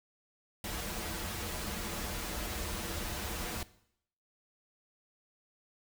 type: noise with comb filter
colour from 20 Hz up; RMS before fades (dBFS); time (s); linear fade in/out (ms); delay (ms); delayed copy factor
pink; -38; 0.64-3.63; 2; 7.5; -0.7
effects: noise-tail reverb RT60 0.7 s tail -18 dB re dry